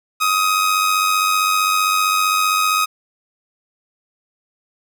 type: tone with amplitude modulation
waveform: sawtooth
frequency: 1258 Hz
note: D#6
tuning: 19 cents sharp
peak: -9 dBFS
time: 0.2-2.86 s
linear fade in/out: 20 ms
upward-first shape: sine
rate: 95.4 Hz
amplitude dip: 45%
effects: none